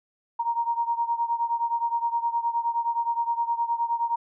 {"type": "beating tone pair", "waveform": "sine", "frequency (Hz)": [932.3, 941.9], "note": ["A#5", "A#5"], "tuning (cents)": [0, 18], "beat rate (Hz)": 9.6, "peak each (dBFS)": [-25, -28], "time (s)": [0.39, 4.16], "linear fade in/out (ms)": 10, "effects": []}